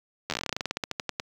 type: slowing click train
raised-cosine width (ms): 0.2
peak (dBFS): -11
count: 22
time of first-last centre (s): 0.3-1.199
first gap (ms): 11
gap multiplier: 1.12
effects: high-pass 80 Hz 12 dB/octave + 8-bit